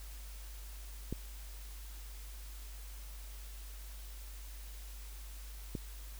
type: clicks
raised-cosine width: 3 ms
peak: -24 dBFS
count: 2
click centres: 1.126 / 5.752 s
effects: added 50 Hz sine -45 dBFS peak until 6.19 s + white hiss -55 dBFS RMS until 6.19 s